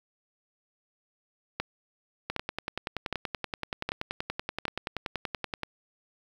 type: two click trains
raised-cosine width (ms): 0.3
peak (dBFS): -15 / -13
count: 36 / 5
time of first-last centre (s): 2.3-5.633 / 1.6-4.653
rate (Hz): 10.5 / 1.31
effects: 8-bit